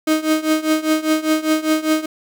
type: tone with tremolo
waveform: 35% pulse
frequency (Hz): 312.4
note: D#4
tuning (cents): +7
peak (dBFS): -10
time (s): 0.07-2.06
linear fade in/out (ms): 5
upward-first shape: triangle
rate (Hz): 5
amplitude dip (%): 90
effects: none